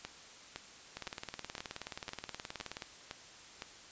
two click trains, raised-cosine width 0.2 ms, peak -23 / -23 dBFS, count 36 / 8, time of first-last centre 0.97-2.822 / 0.05-3.621 s, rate 18.9 / 1.96 Hz, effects white hiss -54 dBFS RMS until 3.91 s + resampled to 16000 Hz

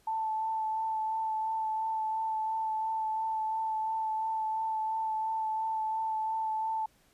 sine tone with vibrato, 880 Hz, A5, in tune, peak -29 dBFS, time 0.07-6.86 s, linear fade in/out 5 ms, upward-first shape sine, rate 2.9 Hz, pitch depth 16 cents each way, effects pink hiss -66 dBFS RMS until 7.13 s + resampled to 32000 Hz

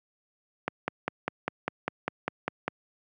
click train, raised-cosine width 0.5 ms, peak -12 dBFS, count 11, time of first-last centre 0.68-2.68 s, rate 5 Hz, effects high-pass 150 Hz 12 dB/octave

